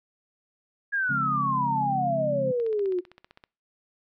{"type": "exponential sweep", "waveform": "sine", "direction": "down", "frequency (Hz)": [1667, 349.2], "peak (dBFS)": -23, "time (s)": [0.92, 3.01], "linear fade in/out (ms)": 20}
{"type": "chord", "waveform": "sine", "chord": "Db major seventh", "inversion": "none", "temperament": "just", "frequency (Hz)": [138.59, 173.24, 207.9, 259.9], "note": ["Db3", "F3", "Ab3", "C4"], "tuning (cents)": [0, -14, 2, -11], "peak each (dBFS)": [-32, -37, -35, -36], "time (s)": [1.09, 2.52], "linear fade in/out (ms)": 10}
{"type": "click train", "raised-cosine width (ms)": 0.3, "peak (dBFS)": -32, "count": 14, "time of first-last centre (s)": [2.6, 3.439], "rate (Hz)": 15.5}
{"effects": ["noise-tail reverb RT60 0.4 s tail -25 dB re dry"]}